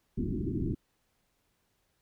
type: low-pass noise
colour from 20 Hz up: white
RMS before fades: -32 dBFS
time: 0.17-0.75 s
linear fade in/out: 10 ms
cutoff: 380 Hz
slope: 96 dB/octave
effects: pink hiss -75 dBFS RMS until 2.01 s